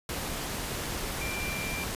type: tone in noise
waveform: sine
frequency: 2367 Hz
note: D7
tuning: 13 cents sharp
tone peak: -35 dBFS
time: 1.21-1.84 s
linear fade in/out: 2 ms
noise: pink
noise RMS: -34 dBFS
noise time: 0.09-1.95 s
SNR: -4 dB
effects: resampled to 32000 Hz